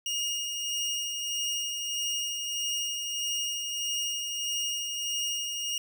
25% pulse tone with tremolo, 2852 Hz, F7, 36 cents sharp, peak -24 dBFS, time 0.06-5.78 s, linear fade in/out 2 ms, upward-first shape sine, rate 1.6 Hz, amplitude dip 35%, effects none

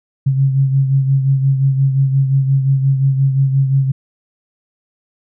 sine beating tone pair, 135.1 / 140.8 Hz, C#3 / C#3, -44 / +27 cents, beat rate 5.7 Hz, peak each -11 / -20 dBFS, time 0.26-3.92 s, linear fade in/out 10 ms, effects none

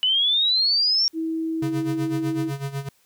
sine exponential sweep, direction up, 2960 to 5588 Hz, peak -17 dBFS, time 0.03-1.08 s, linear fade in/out 0 ms
sine tone, 323.3 Hz, E4, 34 cents flat, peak -23 dBFS, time 1.13-2.52 s, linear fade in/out 50 ms
square tone with tremolo, 138.59 Hz, C#3, in tune, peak -25 dBFS, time 1.62-2.89 s, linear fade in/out 5 ms, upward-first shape sine, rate 8 Hz, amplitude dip 80%
effects white hiss -62 dBFS RMS until 3.05 s

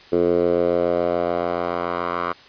10% pulse tone with band-pass filter sweep, 87 Hz, F2, 6 cents flat, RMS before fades -21 dBFS, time 0.12-2.33 s, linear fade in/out 10 ms, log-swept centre 410 to 1100 Hz, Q 2.8, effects white hiss -46 dBFS RMS until 2.48 s + resampled to 11025 Hz

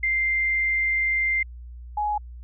sine tone pair in turn, 2093 / 837.6 Hz, C7 / G#5, 0 / +15 cents, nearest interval octave + major third, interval 1585 cents, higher first, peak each -20 / -22 dBFS, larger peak first, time 0.03-1.43 / 1.97-2.18 s, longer first, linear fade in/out 5 ms, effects added 60 Hz sine -37 dBFS peak until 2.43 s

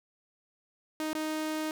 sawtooth tone with dropouts, 311.1 Hz, D#4, in tune, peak -27 dBFS, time 1-1.71 s, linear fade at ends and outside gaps 1 ms, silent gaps 1.131-1.15 s, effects none

